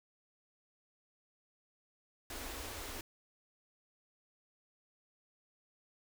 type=band-stop noise; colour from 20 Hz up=pink; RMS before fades=-44 dBFS; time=2.3-3.01 s; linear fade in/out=2 ms; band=100 to 230 Hz; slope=96 dB/octave; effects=none